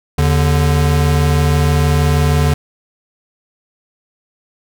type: tone pair together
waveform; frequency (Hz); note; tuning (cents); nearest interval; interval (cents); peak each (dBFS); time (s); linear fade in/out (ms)
square; 79.65 / 146; D#2 / D3; +41 / -10; minor seventh; 1049; -14; 0.18-2.54; 5
effects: none